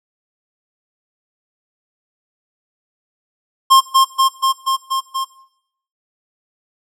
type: tone with echo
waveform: square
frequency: 1065 Hz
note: C6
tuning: 30 cents sharp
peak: -6 dBFS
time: 3.7-3.81 s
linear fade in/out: 20 ms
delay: 240 ms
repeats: 6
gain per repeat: -2 dB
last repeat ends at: 5.25 s
effects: noise-tail reverb RT60 0.7 s tail -17 dB re dry + low-pass 12000 Hz 12 dB/octave